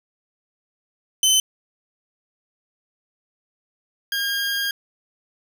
20% pulse tone pair in turn, 3054 / 1617.8 Hz, G7 / G#6, -46 / -46 cents, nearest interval major seventh, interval 1100 cents, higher first, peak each -9 / -17 dBFS, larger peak first, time 1.23-1.4 / 4.12-4.71 s, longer second, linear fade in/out 2 ms, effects none

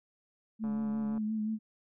sine tone with vibrato, 216.6 Hz, A3, 27 cents flat, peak -30 dBFS, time 0.59-1.59 s, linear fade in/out 50 ms, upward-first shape sine, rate 5.7 Hz, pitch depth 32 cents each way
click train, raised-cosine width 1 ms, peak -34 dBFS, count 78, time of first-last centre 0.64-1.178 s, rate 143 Hz
effects none

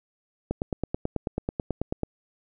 click train, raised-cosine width 2 ms, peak -13 dBFS, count 15, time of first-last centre 0.51-2.033 s, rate 9.19 Hz, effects none

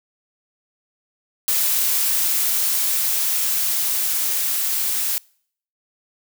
blue noise with level ramp, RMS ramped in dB -19 to -22 dBFS, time 1.48-5.18 s, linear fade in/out 0 ms, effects noise-tail reverb RT60 0.6 s tail -26 dB re dry

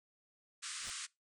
white band-pass noise, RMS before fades -44 dBFS, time 0.62-1.07 s, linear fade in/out 20 ms, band 1100 to 9400 Hz, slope 96 dB/octave
pink noise with exponential growth, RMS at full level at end -49 dBFS, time 0.74-0.9 s, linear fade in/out 1 ms, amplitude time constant 33 ms
effects noise-tail reverb RT60 0.2 s tail -22 dB re dry

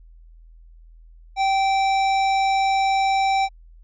sine tone with hard clipping, 777 Hz, G5, 16 cents flat, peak -19 dBFS, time 1.36-3.49 s, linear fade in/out 50 ms, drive 15 dB, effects added 41 Hz sine -44 dBFS peak until 3.83 s + resampled to 16000 Hz

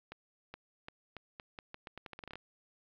accelerating click train, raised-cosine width 0.3 ms, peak -28 dBFS, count 17, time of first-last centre 0.12-2.356 s, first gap 420 ms, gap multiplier 0.82, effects low-pass 4000 Hz 12 dB/octave + 11-bit

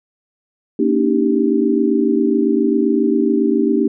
sine chord, Eb dominant seventh, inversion second, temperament equal with one note detuned, 233.1 / 283.7 / 311.1 / 392 Hz, Bb3 / Db4 / Eb4 / G4, 0 / +40 / 0 / 0 cents, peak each -18 dBFS, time 0.79-3.88 s, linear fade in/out 5 ms, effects none

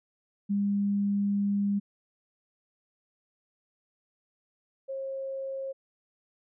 sine tone pair in turn, 201.6 / 538.2 Hz, G3 / C5, +49 / +49 cents, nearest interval octave + perfect fourth, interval 1700 cents, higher second, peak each -24 / -32 dBFS, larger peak first, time 0.49-1.8 / 4.88-5.73 s, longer first, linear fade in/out 20 ms, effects none

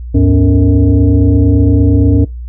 sine tone with frequency modulation, 103.83 Hz, G#2, in tune, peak -5 dBFS, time 0.14-2.25 s, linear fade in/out 10 ms, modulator 179 Hz, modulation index 1.4, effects noise-tail reverb RT60 0.2 s tail -20 dB re dry + added 60 Hz sine -21 dBFS peak until 2.48 s

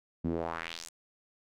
sawtooth tone with band-pass filter sweep, 82.9 Hz, E2, 10 cents sharp, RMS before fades -36 dBFS, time 0.24-0.89 s, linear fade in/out 10 ms, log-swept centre 210 to 8500 Hz, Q 2.2, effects none

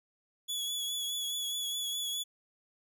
sawtooth tone with vibrato, 3394 Hz, G#7, 37 cents sharp, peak -30 dBFS, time 0.48-2.24 s, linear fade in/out 20 ms, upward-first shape triangle, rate 4.8 Hz, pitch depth 32 cents each way, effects none

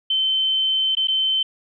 sine tone with dropouts, 3082 Hz, G7, 30 cents flat, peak -17 dBFS, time 0.1-1.43 s, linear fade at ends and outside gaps 5 ms, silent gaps 0.952-0.969 / 1.073-1.082 s, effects none

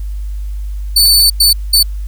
sawtooth tone bursts at uneven times, 4507 Hz, C#8, 28 cents sharp, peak -3 dBFS, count 3, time 0.96-1.3 / 1.4-1.53 / 1.73-1.83 s, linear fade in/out 5 ms, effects added 50 Hz sine -18 dBFS peak until 2.07 s + white hiss -48 dBFS RMS until 2.07 s

